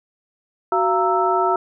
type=tone cluster; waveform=sine; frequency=373.7 / 688 / 925 / 1317 Hz; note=F#4 / F5 / A#5 / E6; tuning=+17 / -26 / -14 / -2 cents; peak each=-21 dBFS; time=0.72-1.56 s; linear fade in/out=2 ms; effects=none